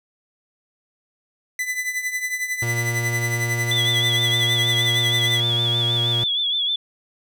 45% pulse tone with tremolo, 2002 Hz, B6, 23 cents sharp, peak -20 dBFS, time 1.59-5.4 s, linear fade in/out 2 ms, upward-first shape triangle, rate 11 Hz, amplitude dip 75%
45% pulse tone, 117.9 Hz, A#2, 20 cents sharp, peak -23 dBFS, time 2.62-6.24 s, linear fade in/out 5 ms
sine tone with vibrato, 3427 Hz, A7, 46 cents flat, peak -19 dBFS, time 3.71-6.76 s, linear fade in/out 5 ms, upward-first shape sine, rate 6.4 Hz, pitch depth 64 cents each way
effects none

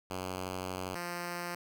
5% pulse tone pair in turn, 92.5 / 174.62 Hz, F#2 / F3, 0 / 0 cents, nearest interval major seventh, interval 1100 cents, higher second, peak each -25 dBFS, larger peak neither, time 0.1-0.95 / 0.95-1.55 s, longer first, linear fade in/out 5 ms, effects none

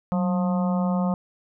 harmonic tone with a mistuned harmonic, 177.7 Hz, F3, 30 cents sharp, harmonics 1 / 3 / 4 / 5 / 6 / 7, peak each -21 / -31 / -33 / -35 / -37 / -38 dBFS, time 0.12-1.14 s, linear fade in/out 0 ms, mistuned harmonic 1, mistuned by +82 cents, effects none

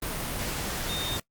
sine tone in noise, 3661 Hz, A#7, 32 cents flat, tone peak -32 dBFS, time 0.89-1.17 s, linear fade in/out 5 ms, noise pink, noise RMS -32 dBFS, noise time 0.02-1.2 s, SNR -3 dB, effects noise-tail reverb RT60 0.1 s tail -22 dB re dry + Opus 32 kbps

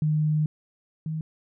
sine tone pair in turn, 153.1 / 157.68 Hz, D#3 / D#3, -28 / +23 cents, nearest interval minor second, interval 51 cents, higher second, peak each -20 / -27 dBFS, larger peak first, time 0.02-0.46 / 1.06-1.21 s, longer first, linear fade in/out 2 ms, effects none

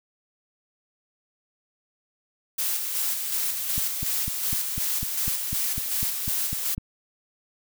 blue noise with tremolo, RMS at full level -26 dBFS, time 2.58-6.75 s, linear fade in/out 10 ms, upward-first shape square, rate 2.7 Hz, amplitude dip 35%
click train, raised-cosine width 5 ms, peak -19 dBFS, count 13, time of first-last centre 3.78-6.78 s, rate 4 Hz
effects none

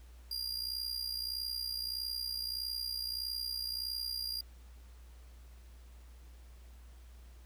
45% pulse tone with amplitude modulation, 4800 Hz, D8, 37 cents sharp, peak -32 dBFS, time 0.31-4.41 s, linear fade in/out 5 ms, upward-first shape sine, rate 61.6 Hz, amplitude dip 70%, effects added 60 Hz sine -51 dBFS peak until 7.45 s + pink hiss -65 dBFS RMS until 7.45 s

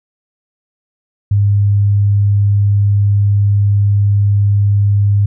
sine tone, 101.5 Hz, G#2, 39 cents flat, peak -8 dBFS, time 1.31-5.26 s, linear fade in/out 5 ms, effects none

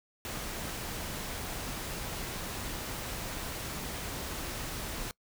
pink noise, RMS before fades -38 dBFS, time 0.25-5.11 s, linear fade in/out 0 ms, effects noise-tail reverb RT60 0.1 s tail -24 dB re dry

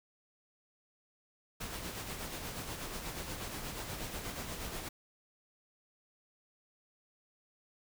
pink noise with tremolo, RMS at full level -40 dBFS, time 1.6-4.89 s, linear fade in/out 10 ms, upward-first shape sine, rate 8.3 Hz, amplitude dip 40%, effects none

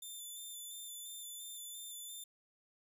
5% pulse tone with vibrato, 3540 Hz, A7, 10 cents sharp, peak -38 dBFS, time 0.02-2.24 s, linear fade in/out 5 ms, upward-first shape square, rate 2.9 Hz, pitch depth 18 cents each way, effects resampled to 32000 Hz + 13-bit

